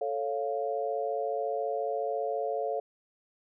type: chord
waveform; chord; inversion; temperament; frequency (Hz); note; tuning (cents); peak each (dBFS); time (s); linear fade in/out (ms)
sine; A augmented; none; equal; 440 / 554.4 / 698.5; A4 / C#5 / E#5; 0 / 0 / 0; -33; 0.01-2.8; 5
effects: none